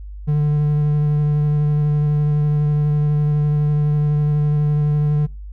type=tone with vibrato; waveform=triangle; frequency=148.6 Hz; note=D3; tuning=21 cents sharp; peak=-12 dBFS; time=0.27-5.27 s; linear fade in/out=20 ms; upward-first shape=sine; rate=12 Hz; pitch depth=12 cents each way; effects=noise-tail reverb RT60 0.3 s tail -25 dB re dry + added 50 Hz sine -30 dBFS peak until 5.52 s

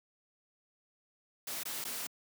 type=noise with dropouts; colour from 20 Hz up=white; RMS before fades=-39 dBFS; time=1.47-2.07 s; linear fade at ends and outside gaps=5 ms; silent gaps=1.634-1.653 / 1.842-1.85 s; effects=high-pass 150 Hz 12 dB/octave

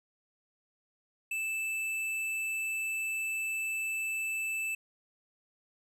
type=tone with hard clipping; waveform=sine; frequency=2637 Hz; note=E7; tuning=in tune; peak=-33 dBFS; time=1.31-4.75 s; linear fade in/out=5 ms; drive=10 dB; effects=none

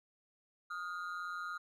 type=ring-modulated tone; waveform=triangle; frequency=1331 Hz; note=E6; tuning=16 cents sharp; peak=-34 dBFS; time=0.7-1.58 s; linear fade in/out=10 ms; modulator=88.3 Hz; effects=none

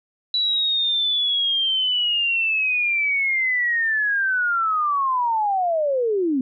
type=linear sweep; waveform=sine; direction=down; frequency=3951 to 248.5 Hz; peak=-18 dBFS; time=0.34-6.41 s; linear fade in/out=2 ms; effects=none

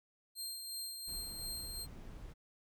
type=tone with tremolo; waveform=20% pulse; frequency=4186 Hz; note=C8; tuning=in tune; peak=-34 dBFS; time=0.35-1.87 s; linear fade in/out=50 ms; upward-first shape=sine; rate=2.8 Hz; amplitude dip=40%
type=noise; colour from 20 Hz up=brown; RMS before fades=-49 dBFS; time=1.07-2.34 s; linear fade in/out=20 ms
effects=none

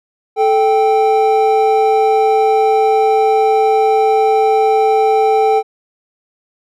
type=tone pair together; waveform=triangle; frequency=436.8 / 784 Hz; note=A4 / G5; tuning=-13 / 0 cents; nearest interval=minor seventh; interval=1013 cents; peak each=-10 dBFS; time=0.36-5.63 s; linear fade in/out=50 ms; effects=none

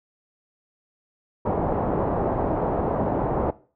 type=low-pass noise; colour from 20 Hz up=white; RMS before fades=-24 dBFS; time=1.45-3.51 s; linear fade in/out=10 ms; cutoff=820 Hz; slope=24 dB/octave; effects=noise-tail reverb RT60 0.4 s tail -19 dB re dry

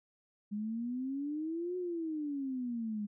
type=exponential two-way sweep; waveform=sine; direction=up then down; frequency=203.7 to 366.6 to 203.7 Hz; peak=-34 dBFS; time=0.51-3.07 s; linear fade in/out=20 ms; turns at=1.77 s; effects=none

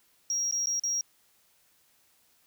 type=tone with dropouts; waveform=triangle; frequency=5640 Hz; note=F8; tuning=16 cents sharp; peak=-24 dBFS; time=0.3-1.01 s; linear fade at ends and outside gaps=1 ms; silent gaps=0.511-0.524 / 0.659-0.67 / 0.796-0.836 s; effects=tanh soft clip ceiling -23 dBFS + white hiss -66 dBFS RMS until 2.46 s

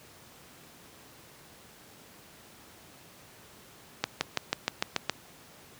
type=accelerating click train; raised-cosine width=0.2 ms; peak=-8 dBFS; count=8; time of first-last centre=4.04-5.096 s; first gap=170 ms; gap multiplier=0.96; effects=pink hiss -53 dBFS RMS until 5.79 s + high-pass 100 Hz 12 dB/octave

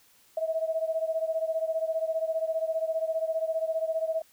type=beating tone pair; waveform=sine; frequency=641 / 656 Hz; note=E5 / E5; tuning=-49 / -9 cents; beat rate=15 Hz; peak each=-28 / -31 dBFS; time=0.37-4.22 s; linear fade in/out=5 ms; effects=white hiss -61 dBFS RMS until 4.32 s

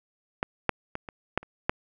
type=clicks; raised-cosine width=0.5 ms; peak=-11 / -6 / -17 / -23 / -8 / -30 / -7 dBFS; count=7; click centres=0.429 / 0.693 / 0.954 / 1.088 / 1.376 / 1.43 / 1.695 s; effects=none

